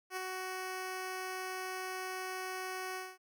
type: tone with ADSR envelope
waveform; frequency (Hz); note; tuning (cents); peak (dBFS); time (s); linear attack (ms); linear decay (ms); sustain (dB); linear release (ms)
10% pulse; 372.8; F#4; +13; -27; 0.1-3.18; 69; 11; -3; 220
effects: none